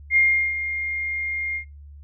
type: tone with ADSR envelope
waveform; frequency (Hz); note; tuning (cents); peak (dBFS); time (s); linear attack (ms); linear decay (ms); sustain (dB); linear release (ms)
sine; 2122; C7; +24; -13; 0.1-1.65; 64; 370; -11; 93
effects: noise-tail reverb RT60 0.2 s tail -22 dB re dry + added 72 Hz sine -40 dBFS peak until 2.03 s